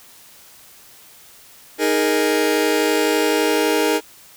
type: chord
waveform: sawtooth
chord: D# suspended fourth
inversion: none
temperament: just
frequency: 311.1 / 414.8 / 466.7 Hz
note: D#4 / G#4 / A#4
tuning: 0 / -2 / +2 cents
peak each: -16 dBFS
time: 1.78-4.01 s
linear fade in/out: 50 ms
effects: white hiss -46 dBFS RMS until 4.36 s